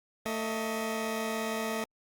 15% pulse tone pair together, 223.1 / 632 Hz, A3 / D#5, +24 / +27 cents, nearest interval octave + tritone, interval 1803 cents, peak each -26 / -30 dBFS, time 0.26-1.84 s, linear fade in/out 0 ms, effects Opus 48 kbps

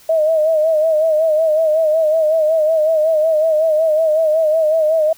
sine tone with vibrato, 630 Hz, D#5, 21 cents sharp, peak -11 dBFS, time 0.09-5.13 s, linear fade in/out 5 ms, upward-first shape sine, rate 5.4 Hz, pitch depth 65 cents each way, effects white hiss -46 dBFS RMS until 5.17 s

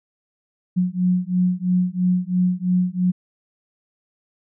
sine beating tone pair, 179.7 / 182.7 Hz, F3 / F#3, +50 / -22 cents, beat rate 3 Hz, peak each -20 dBFS, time 0.76-3.12 s, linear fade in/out 20 ms, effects none

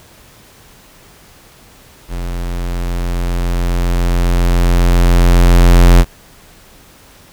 square tone with level ramp, 43.65 Hz, F1, in tune, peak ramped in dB -20 to -3 dBFS, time 2.08-6.05 s, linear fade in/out 50 ms, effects pink hiss -43 dBFS RMS until 7.32 s

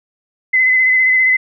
sine tone with vibrato, 2036 Hz, C7, 48 cents flat, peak -9 dBFS, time 0.53-1.37 s, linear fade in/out 10 ms, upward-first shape sine, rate 15 Hz, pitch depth 26 cents each way, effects none

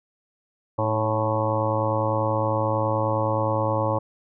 harmonic tone with a mistuned harmonic, 109.6 Hz, A2, 6 cents flat, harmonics 1 / 2 / 3 / 4 / 5 / 6 / 7 / 8 / 9 / 10, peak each -26 / -37 / -31 / -36 / -25 / -37 / -35 / -29 / -31 / -31 dBFS, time 0.78-3.99 s, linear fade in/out 10 ms, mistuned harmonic 3, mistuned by -50 cents, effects none

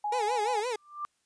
sine tone, 834 Hz, G#5, 7 cents sharp, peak -28 dBFS, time 0.04-0.6 s, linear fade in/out 5 ms
30% pulse tone with vibrato, 457.9 Hz, A#4, 31 cents flat, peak -27 dBFS, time 0.12-0.76 s, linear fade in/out 5 ms, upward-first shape sine, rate 5.8 Hz, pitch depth 180 cents each way
sine tone with exponential growth, 1184 Hz, D6, 14 cents sharp, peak -29 dBFS, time 0.76-1.05 s, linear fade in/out 0 ms, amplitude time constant 63 ms
effects white hiss -74 dBFS RMS until 1.25 s + resampled to 22050 Hz

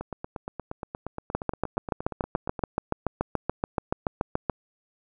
two click trains, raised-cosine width 1 ms, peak -19 / -10 dBFS, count 23 / 23, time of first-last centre 0.01-2.592 / 1.35-4.497 s, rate 8.52 / 6.99 Hz, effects none

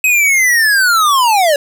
square linear sweep, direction down, 2555 to 554.4 Hz, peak -9 dBFS, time 0.04-1.56 s, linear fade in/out 2 ms, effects none

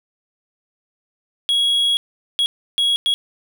triangle tone bursts at uneven times, 3322 Hz, G#7, in tune, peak -13 dBFS, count 4, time 1.49-1.97 / 2.39-2.46 / 2.78-2.96 / 3.06-3.14 s, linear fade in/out 0 ms, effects none

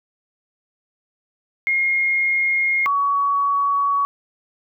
sine tone pair in turn, 2141 / 1126.3 Hz, C7 / C#6, +39 / +27 cents, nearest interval major seventh, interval 1112 cents, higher first, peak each -16 dBFS, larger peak neither, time 1.67-2.86 / 2.86-4.05 s, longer neither, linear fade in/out 0 ms, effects none

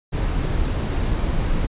brown noise, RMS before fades -21 dBFS, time 0.12-1.67 s, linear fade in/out 20 ms, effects resampled to 8000 Hz

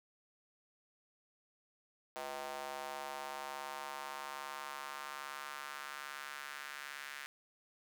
square tone with high-pass filter sweep, 70.6 Hz, C#2, 32 cents sharp, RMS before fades -45 dBFS, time 2.16-7.26 s, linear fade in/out 0 ms, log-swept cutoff 660 to 1700 Hz, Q 2.1, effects none

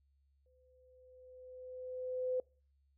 sine tone with exponential growth, 508 Hz, B4, 49 cents sharp, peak -31 dBFS, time 0.46-2.4 s, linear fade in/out 2 ms, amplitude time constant 420 ms, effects noise-tail reverb RT60 0.4 s tail -26 dB re dry + added 69 Hz sine -70 dBFS peak until 2.97 s

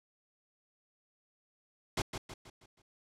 pink noise with echo, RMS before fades -32 dBFS, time 1.97-2.02 s, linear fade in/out 5 ms, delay 160 ms, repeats 5, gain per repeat -7 dB, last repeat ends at 2.82 s, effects low-pass 8000 Hz 12 dB/octave

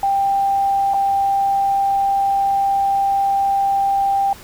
sine tone with dropouts, 790 Hz, G5, 13 cents sharp, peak -14 dBFS, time 0.03-4.33 s, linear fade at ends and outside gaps 2 ms, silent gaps 0.937-0.942 s, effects pink hiss -40 dBFS RMS until 4.43 s

